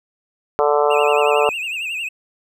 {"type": "harmonic tone", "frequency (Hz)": 146.83, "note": "D3", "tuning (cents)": 0, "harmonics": [3, 4, 5, 6, 7, 8, 9], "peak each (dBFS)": [-17, -19, -21, -23, -24, -25, -26], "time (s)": [0.59, 1.49], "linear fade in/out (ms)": 0}
{"type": "tone with vibrato", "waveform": "triangle", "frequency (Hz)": 2637, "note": "E7", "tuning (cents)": 0, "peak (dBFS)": -21, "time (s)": [0.9, 2.09], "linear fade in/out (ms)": 10, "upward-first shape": "triangle", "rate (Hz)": 11, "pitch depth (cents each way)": 140}
{"effects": []}